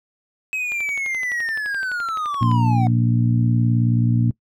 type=linear sweep; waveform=triangle; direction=down; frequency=2564 to 730 Hz; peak=-20 dBFS; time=0.53-2.87 s; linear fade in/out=0 ms
type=click train; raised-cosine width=0.3 ms; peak=-20 dBFS; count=22; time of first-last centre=0.72-2.515 s; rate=11.7 Hz
type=harmonic tone; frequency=58.9 Hz; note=A#1; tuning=19 cents sharp; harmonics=2 / 3 / 4 / 5; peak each=-16 / -25 / -22 / -28 dBFS; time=2.41-4.31 s; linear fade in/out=5 ms
effects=noise-tail reverb RT60 0.1 s tail -22 dB re dry